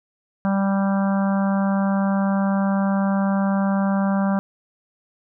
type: harmonic tone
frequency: 196 Hz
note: G3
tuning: in tune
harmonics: 1 / 3 / 4 / 5 / 6 / 7 / 8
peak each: -18 / -28 / -30 / -32 / -34 / -35 / -36 dBFS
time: 0.45-4.39 s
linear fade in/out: 0 ms
effects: none